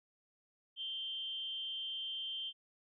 sine tone with amplitude modulation, 3136 Hz, G7, in tune, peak -36 dBFS, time 0.76-2.53 s, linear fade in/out 50 ms, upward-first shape sine, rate 288 Hz, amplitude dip 50%, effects none

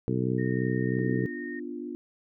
harmonic tone, 63 Hz, B1, 35 cents sharp, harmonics 2 / 3 / 4 / 5 / 6 / 7, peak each -29 / -31 / -32 / -33 / -34 / -34 dBFS, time 0.08-1.26 s, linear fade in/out 0 ms
sine tone, 1844 Hz, A#6, 19 cents flat, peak -39 dBFS, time 0.38-1.6 s, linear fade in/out 10 ms
sine chord, B diminished, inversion none, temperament equal, 246.9 / 293.7 / 349.2 Hz, B3 / D4 / F4, 0 / 0 / 0 cents, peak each -38 dBFS, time 0.99-1.95 s, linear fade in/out 0 ms
effects none

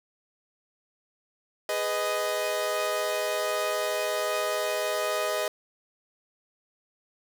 sawtooth chord, G# minor, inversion none, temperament equal with one note detuned, 415.3 / 499 / 622.3 Hz, G#4 / B4 / D#5, 0 / +18 / 0 cents, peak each -30 / -29 / -24 dBFS, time 1.69-5.48 s, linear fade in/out 2 ms, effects none

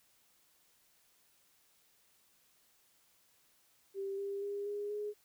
sine tone with pitch steps, 392 / 398.2 / 404.4 / 410.8 / 417.2 Hz, G4 / G4 / G#4 / G#4 / G#4, 0 / +27 / -46 / -19 / +8 cents, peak -36 dBFS, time 3.94-5.14 s, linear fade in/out 50 ms, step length 240 ms, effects white hiss -70 dBFS RMS until 5.24 s

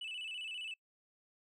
sine tone with vibrato, 2791 Hz, F7, 2 cents flat, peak -38 dBFS, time 0.01-0.74 s, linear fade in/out 5 ms, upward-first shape square, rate 15 Hz, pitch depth 100 cents each way, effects noise-tail reverb RT60 0.1 s tail -26 dB re dry + tanh soft clip ceiling -39 dBFS

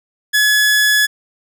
sawtooth tone, 1700 Hz, G#6, 40 cents sharp, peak -7 dBFS, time 0.33-1.07 s, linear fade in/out 20 ms, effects none

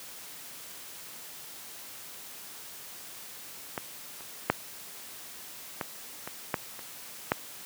clicks, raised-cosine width 0.5 ms, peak -16 / -30 / -6 / -15 / -21 / -11 / -27 / -8 dBFS, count 8, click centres 3.778 / 4.207 / 4.5 / 5.812 / 6.275 / 6.542 / 6.792 / 7.319 s, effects white hiss -45 dBFS RMS until 7.65 s + high-pass 100 Hz 12 dB/octave

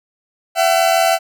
40% pulse tone pair together, 672 / 758.1 Hz, E5 / F#5, +33 / +42 cents, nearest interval major second, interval 209 cents, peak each -13 / -15 dBFS, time 0.55-1.19 s, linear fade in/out 50 ms, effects none

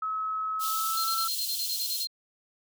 sine tone with pitch glide, 1287 to 1332.4 Hz, E6 to E6, -42 to +18 cents, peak -28 dBFS, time 0.02-1.28 s, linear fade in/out 5 ms, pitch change +60 cents, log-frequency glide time 0.58-1.13 s
white high-pass noise, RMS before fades -33 dBFS, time 0.59-2.07 s, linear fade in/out 50 ms, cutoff 3000 Hz, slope 48 dB/octave
sine tone bursts, 4186 Hz, C8, in tune, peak -30 dBFS, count 11, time 0.97-2.072 s, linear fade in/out 5 ms, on 72 ms, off 31 ms
effects none

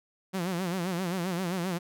sawtooth tone with vibrato, 179.8 Hz, F#3, 49 cents flat, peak -25 dBFS, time 0.33-1.79 s, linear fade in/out 20 ms, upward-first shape sine, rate 7.6 Hz, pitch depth 120 cents each way, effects none

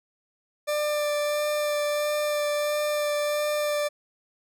40% pulse tone with vibrato, 593 Hz, D5, 17 cents sharp, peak -23 dBFS, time 0.67-3.89 s, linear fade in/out 20 ms, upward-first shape sine, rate 1.5 Hz, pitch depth 11 cents each way, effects none

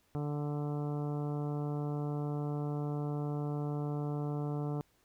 harmonic tone, 146.83 Hz, D3, in tune, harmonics 1 / 2 / 3 / 4 / 5 / 6 / 7 / 8 / 9, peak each -34 / -40 / -42 / -49 / -47 / -53 / -54 / -56 / -56 dBFS, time 0.15-4.81 s, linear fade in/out 0 ms, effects pink hiss -71 dBFS RMS until 5.04 s

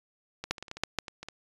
clicks, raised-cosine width 0.2 ms, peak -19 / -10 / -25 / -22 / -30 / -20 / -25 / -9 / -10 / -22 / -24 / -22 dBFS, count 12, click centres 0.44 / 0.51 / 0.582 / 0.626 / 0.682 / 0.714 / 0.77 / 0.836 / 0.987 / 1.082 / 1.23 / 1.286 s, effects resampled to 24000 Hz

